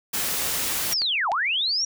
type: noise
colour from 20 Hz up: white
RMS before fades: -26 dBFS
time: 0.13-0.94 s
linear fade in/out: 10 ms
type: click train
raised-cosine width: 0.2 ms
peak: -16 dBFS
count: 4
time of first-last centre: 0.42-1.318 s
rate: 3.34 Hz
type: linear two-way sweep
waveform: sine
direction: down then up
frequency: 5800 to 647 to 5800 Hz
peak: -21 dBFS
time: 0.92-1.85 s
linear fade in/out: 5 ms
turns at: 1.3 s
effects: none